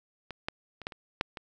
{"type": "clicks", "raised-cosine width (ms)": 0.3, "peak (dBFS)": [-23, -15, -27, -16, -28, -10, -23], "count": 7, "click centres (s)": [0.307, 0.485, 0.817, 0.869, 0.922, 1.211, 1.372], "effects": []}